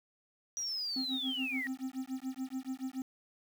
sine linear sweep, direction down, 5840 to 1853 Hz, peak -34 dBFS, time 0.57-1.67 s, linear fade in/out 0 ms
triangle tone with tremolo, 261.6 Hz, C4, in tune, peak -31 dBFS, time 0.96-3.02 s, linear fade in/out 2 ms, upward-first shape sine, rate 7 Hz, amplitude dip 95%
effects 9-bit

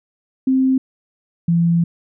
sine tone pair in turn, 262.3 / 169.34 Hz, C4 / E3, +4 / +47 cents, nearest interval minor sixth, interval 757 cents, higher first, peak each -12 dBFS, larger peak neither, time 0.47-0.78 / 1.48-1.84 s, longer second, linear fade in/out 5 ms, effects none

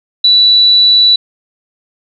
sine tone, 3951 Hz, B7, in tune, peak -4 dBFS, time 0.24-1.16 s, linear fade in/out 5 ms, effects none

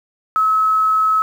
sine tone with quantisation, 1289 Hz, E6, 39 cents flat, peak -12 dBFS, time 0.36-1.22 s, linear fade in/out 0 ms, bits 7, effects none

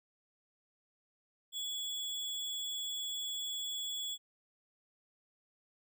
sine tone with sample-and-hold, 3383 Hz, G#7, 31 cents sharp, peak -36 dBFS, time 1.52-4.18 s, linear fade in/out 50 ms, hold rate 11025 Hz, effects none

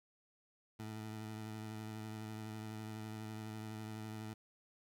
20% pulse tone with vibrato, 108.8 Hz, A2, 19 cents flat, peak -39 dBFS, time 0.79-4.34 s, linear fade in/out 10 ms, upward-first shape triangle, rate 12 Hz, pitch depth 29 cents each way, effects 12-bit

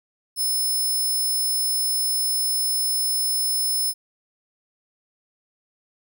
5% pulse tone, 5240 Hz, E8, 11 cents flat, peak -15 dBFS, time 0.36-3.94 s, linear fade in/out 50 ms, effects none

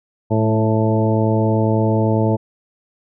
harmonic tone with a mistuned harmonic, 110.1 Hz, A2, 2 cents sharp, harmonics 1 / 2 / 3 / 4 / 5 / 6 / 8, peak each -17 / -20 / -22 / -23 / -24 / -25 / -26 dBFS, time 0.3-2.37 s, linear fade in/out 20 ms, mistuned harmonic 2, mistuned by -17 cents, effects none

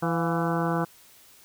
harmonic tone with a mistuned harmonic, 166.7 Hz, E3, 20 cents sharp, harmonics 1 / 2 / 3 / 4 / 5 / 6 / 7 / 8 / 9, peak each -27 / -30 / -32 / -33 / -34 / -35 / -35 / -36 / -37 dBFS, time 0.02-0.85 s, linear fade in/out 10 ms, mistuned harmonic 4, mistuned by +71 cents, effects white hiss -54 dBFS RMS until 1.44 s

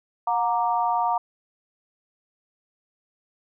sine chord, Gb augmented, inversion none, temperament equal with one note detuned, 721 / 932.3 / 1174.7 Hz, Gb5 / Bb5 / D6, -45 / 0 / 0 cents, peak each -24 / -23 / -29 dBFS, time 0.27-1.18 s, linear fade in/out 5 ms, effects none

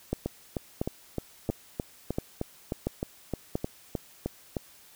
two click trains, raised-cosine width 2 ms, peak -16 / -14 dBFS, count 15 / 6, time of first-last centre 0.26-4.568 / 0.13-3.555 s, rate 3.25 / 1.46 Hz, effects white hiss -55 dBFS RMS until 4.95 s

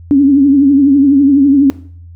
sine tone with vibrato, 279.3 Hz, C#4, 13 cents sharp, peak -4 dBFS, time 0.11-1.7 s, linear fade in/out 0 ms, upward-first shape triangle, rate 12 Hz, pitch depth 91 cents each way, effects noise-tail reverb RT60 0.5 s tail -18 dB re dry + added 85 Hz sine -31 dBFS peak until 2.15 s

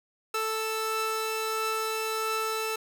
sawtooth tone pair together, 440.7 / 1320.6 Hz, A4 / E6, +3 / +3 cents, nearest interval octave + perfect fifth, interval 1900 cents, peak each -27 dBFS, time 0.34-2.76 s, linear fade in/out 5 ms, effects none

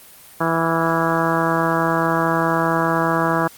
harmonic tone with a mistuned harmonic, 164.81 Hz, E3, in tune, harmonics 1 / 2 / 3 / 4 / 5 / 6 / 7 / 8 / 9 / 10, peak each -24 / -23 / -26 / -24 / -27 / -24 / -25 / -27 / -29 / -27 dBFS, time 0.4-3.48 s, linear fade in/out 10 ms, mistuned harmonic 9, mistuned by -58 cents, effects white hiss -44 dBFS RMS until 3.57 s + Opus 32 kbps

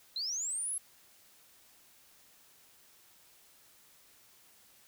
sine linear sweep, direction up, 3951 to 11100 Hz, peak -33 dBFS, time 0.16-0.78 s, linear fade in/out 2 ms, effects white hiss -62 dBFS RMS until 4.87 s

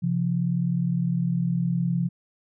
sine tone pair together, 133.59 / 173.3 Hz, C3 / F3, +36 / -13 cents, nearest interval perfect fourth, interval 451 cents, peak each -26 / -23 dBFS, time 0.02-2.09 s, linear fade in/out 20 ms, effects none

